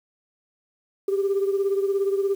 sine beating tone pair, 392 / 409 Hz, G4 / G#4, 0 / -26 cents, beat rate 17 Hz, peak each -20 / -26 dBFS, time 1.08-2.35 s, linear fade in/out 5 ms, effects tanh soft clip ceiling -15 dBFS + 8-bit

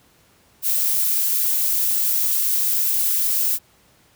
violet noise with amplitude modulation, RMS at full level -18 dBFS, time 0.62-3.59 s, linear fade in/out 50 ms, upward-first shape sine, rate 256 Hz, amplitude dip 40%, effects pink hiss -56 dBFS RMS until 4.15 s + high-pass 60 Hz 12 dB/octave

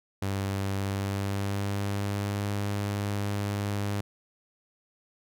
sawtooth tone with pitch glide, 98 to 101.63 Hz, G2 to G#2, 0 to -37 cents, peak -24 dBFS, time 0.22-4.01 s, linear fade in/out 5 ms, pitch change +63 cents, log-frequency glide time 0.72-2.44 s, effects none

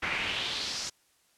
brown noise with band-pass filter sweep, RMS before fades -33 dBFS, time 0.02-0.9 s, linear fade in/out 10 ms, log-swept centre 2000 to 6100 Hz, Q 2.9, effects white hiss -67 dBFS RMS until 1.37 s + low-pass 11000 Hz 12 dB/octave

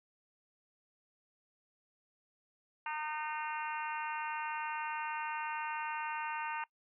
harmonic tone, 305.6 Hz, D#4, 31 cents flat, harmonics 3 / 4 / 5 / 6 / 7 / 8 / 9, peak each -38 / -45 / -44 / -48 / -49 / -48 / -46 dBFS, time 2.86-6.64 s, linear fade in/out 2 ms, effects noise-tail reverb RT60 0.1 s tail -22 dB re dry

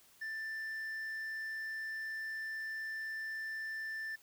triangle tone with tanh clipping, 1772 Hz, A6, 12 cents sharp, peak -39 dBFS, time 0.21-4.16 s, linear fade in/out 10 ms, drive 8 dB, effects white hiss -64 dBFS RMS until 4.22 s

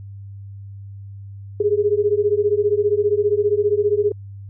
sine beating tone pair, 406.5 / 421.5 Hz, G#4 / G#4, -37 / +26 cents, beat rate 15 Hz, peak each -18 / -18 dBFS, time 1.6-4.12 s, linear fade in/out 5 ms, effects added 99 Hz sine -33 dBFS peak until 4.49 s

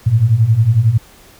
sine beating tone pair, 105.4 / 116.4 Hz, G#2 / A#2, +26 / -2 cents, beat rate 11 Hz, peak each -14 / -10 dBFS, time 0.06-0.98 s, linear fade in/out 10 ms, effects pink hiss -44 dBFS RMS until 1.39 s

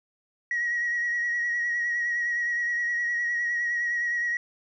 sine tone with vibrato, 1906 Hz, A#6, 38 cents sharp, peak -23 dBFS, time 0.51-4.37 s, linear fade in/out 2 ms, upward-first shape sine, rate 9.7 Hz, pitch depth 28 cents each way, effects tanh soft clip ceiling -21 dBFS

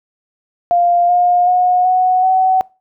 sine tone with pitch steps, 698.5 / 711.5 / 724.8 / 738.3 / 752.1 Hz, F5 / F5 / F#5 / F#5 / F#5, 0 / +32 / -36 / -4 / +28 cents, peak -9 dBFS, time 0.71-2.61 s, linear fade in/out 0 ms, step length 380 ms, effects noise-tail reverb RT60 0.3 s tail -24 dB re dry

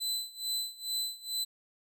sawtooth tone with tremolo, 4021 Hz, B7, 30 cents sharp, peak -27 dBFS, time 0-1.45 s, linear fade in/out 20 ms, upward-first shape sine, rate 2.3 Hz, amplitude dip 90%, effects none

